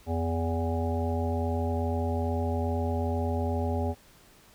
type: harmonic tone with a mistuned harmonic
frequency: 82.41 Hz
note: E2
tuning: in tune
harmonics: 1 / 3 / 5 / 7 / 9 / 10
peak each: -28 / -33 / -35 / -36 / -38 / -38 dBFS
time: 0.06-3.95 s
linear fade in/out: 50 ms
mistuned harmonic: 1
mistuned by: +57 cents
effects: pink hiss -57 dBFS RMS until 4.54 s